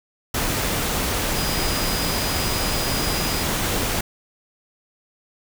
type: tone in noise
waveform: sine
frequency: 4936 Hz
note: D#8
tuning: 15 cents flat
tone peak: -30 dBFS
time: 1.36-3.43 s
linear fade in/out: 5 ms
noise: pink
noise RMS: -23 dBFS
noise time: 0.34-4.01 s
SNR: -10 dB
effects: none